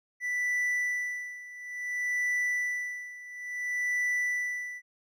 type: tone with tremolo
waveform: triangle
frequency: 1975.5 Hz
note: B6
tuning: in tune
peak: -24 dBFS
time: 0.2-4.82 s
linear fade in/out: 50 ms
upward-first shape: sine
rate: 0.58 Hz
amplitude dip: 85%
effects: none